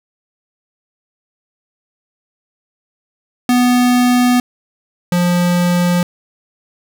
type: tone pair in turn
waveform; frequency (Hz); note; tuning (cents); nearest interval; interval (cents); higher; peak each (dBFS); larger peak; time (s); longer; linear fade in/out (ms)
square; 246.9 / 176.21; B3 / F3; 0 / +16; tritone; 584; first; -10 / -12; first; 3.49-4.4 / 5.12-6.03; neither; 2
effects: none